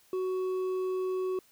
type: tone with hard clipping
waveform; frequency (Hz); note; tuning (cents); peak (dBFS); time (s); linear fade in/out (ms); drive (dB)
triangle; 372.2; F#4; +10; -30; 0.13-1.39; 2; 8
effects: white hiss -63 dBFS RMS until 1.51 s